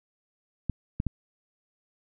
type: clicks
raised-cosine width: 5 ms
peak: -15 dBFS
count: 3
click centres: 0.697 / 1.001 / 1.067 s
effects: none